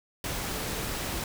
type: tone in noise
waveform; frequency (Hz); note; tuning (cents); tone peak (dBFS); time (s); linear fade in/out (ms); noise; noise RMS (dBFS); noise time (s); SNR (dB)
sine; 440; A4; 0; -43; 0.52-0.82; 2; pink; -33; 0.24-1.24; -13
effects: none